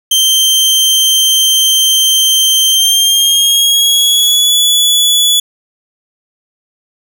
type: tone with pitch glide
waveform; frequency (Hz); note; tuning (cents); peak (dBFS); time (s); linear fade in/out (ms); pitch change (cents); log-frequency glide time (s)
sawtooth; 3136 to 3420; G7 to A7; 0 to -50; -4; 0.11-5.4; 5; +150; 2.69-4.53
effects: none

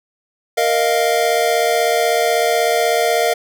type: chord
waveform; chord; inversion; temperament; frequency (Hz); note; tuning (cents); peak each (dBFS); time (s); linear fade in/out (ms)
square; Bb suspended fourth; none; equal; 466.2 / 622.3 / 698.5; Bb4 / Eb5 / F5; 0 / 0 / 0; -19 / -20 / -18; 0.57-3.34; 10
effects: none

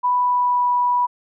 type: tone with pitch glide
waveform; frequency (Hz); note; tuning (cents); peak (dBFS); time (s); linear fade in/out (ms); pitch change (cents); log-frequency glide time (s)
sine; 989 to 979.9; B5 to B5; +2 to -14; -15; 0.03-1.07; 20; -16; 0.16-0.71
effects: none

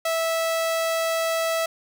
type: tone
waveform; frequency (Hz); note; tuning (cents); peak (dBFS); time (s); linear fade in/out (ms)
sawtooth; 655; E5; -11; -18; 0.05-1.66; 5
effects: none

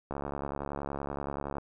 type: click train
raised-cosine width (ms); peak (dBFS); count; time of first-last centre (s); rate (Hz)
1; -21; 105; 0.11-1.583; 70.6
effects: none

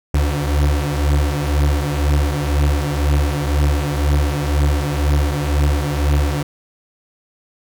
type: beating tone pair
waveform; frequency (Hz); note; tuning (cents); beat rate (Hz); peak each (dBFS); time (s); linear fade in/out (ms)
35% pulse; 71.7 / 73.7; D2 / D2; -41 / +7; 2; -16; 0.14-6.43; 5
effects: none

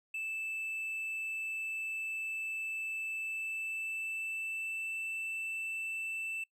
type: tone with pitch glide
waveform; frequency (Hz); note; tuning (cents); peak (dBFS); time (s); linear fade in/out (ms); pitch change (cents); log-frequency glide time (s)
triangle; 2637 to 2655; E7 to E7; 0 to +12; -34; 0.14-6.44; 5; +12; 3.16-4.97
effects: noise-tail reverb RT60 0.1 s tail -23 dB re dry

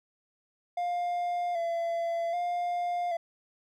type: tone with vibrato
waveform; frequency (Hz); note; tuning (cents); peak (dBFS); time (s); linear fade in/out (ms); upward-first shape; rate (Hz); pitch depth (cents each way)
triangle; 690; F5; -21; -26; 0.77-3.17; 5; square; 0.64; 36
effects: none

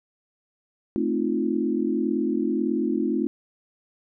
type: chord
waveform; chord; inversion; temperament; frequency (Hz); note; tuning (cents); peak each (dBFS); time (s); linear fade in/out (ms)
sine; F dominant seventh; first; equal; 220 / 261.6 / 311.1 / 349.2; A3 / C4 / Eb4 / F4; 0 / 0 / 0 / 0; -27; 0.96-3.27; 0
effects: none

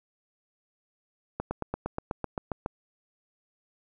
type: slowing click train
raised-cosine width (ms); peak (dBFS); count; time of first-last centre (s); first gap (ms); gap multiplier
1; -16; 11; 1.4-2.661; 110; 1.03
effects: none

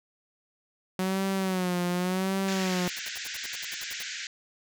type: tone with vibrato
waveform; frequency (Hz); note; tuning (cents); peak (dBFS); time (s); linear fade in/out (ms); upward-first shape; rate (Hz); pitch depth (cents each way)
sawtooth; 185; F#3; 0; -22; 0.99-2.88; 2; sine; 0.88; 79
type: band-pass noise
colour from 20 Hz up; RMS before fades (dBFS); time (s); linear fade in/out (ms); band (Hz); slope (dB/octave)
pink; -37; 2.48-4.27; 2; 1500 to 7400; 96
type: noise bursts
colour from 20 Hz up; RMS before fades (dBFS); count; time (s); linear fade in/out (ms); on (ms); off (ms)
white; -40; 13; 2.87-4.028; 5; 30; 64
effects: none

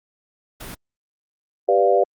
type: noise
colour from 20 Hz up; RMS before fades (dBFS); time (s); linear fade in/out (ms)
pink; -35; 0.6-0.75; 10
type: chord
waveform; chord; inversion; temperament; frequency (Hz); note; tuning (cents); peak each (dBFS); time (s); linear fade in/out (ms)
sine; G dominant seventh; none; equal; 392 / 493.9 / 587.3 / 698.5; G4 / B4 / D5 / F5; 0 / 0 / 0 / 0; -19; 1.68-2.04; 10
effects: Opus 48 kbps

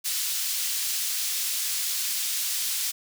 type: high-pass noise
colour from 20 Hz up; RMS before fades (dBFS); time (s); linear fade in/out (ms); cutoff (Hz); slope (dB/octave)
pink; -28; 0.04-2.92; 20; 4100; 12
effects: none

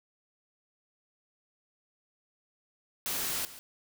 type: noise with echo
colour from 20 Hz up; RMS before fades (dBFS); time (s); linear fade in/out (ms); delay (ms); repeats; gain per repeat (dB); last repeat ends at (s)
white; -33; 3.06-3.45; 0; 140; 1; -15; 3.59
effects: none

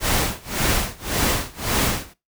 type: noise with tremolo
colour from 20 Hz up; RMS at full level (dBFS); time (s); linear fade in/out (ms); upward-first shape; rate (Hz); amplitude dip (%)
pink; -19; 0-2.14; 50; sine; 1.8; 95
effects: noise-tail reverb RT60 0.2 s tail -17 dB re dry

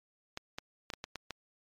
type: clicks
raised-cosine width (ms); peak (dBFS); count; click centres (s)
0.2; -21; 7; 0.374 / 0.585 / 0.902 / 0.937 / 1.041 / 1.157 / 1.307
effects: MP3 96 kbps

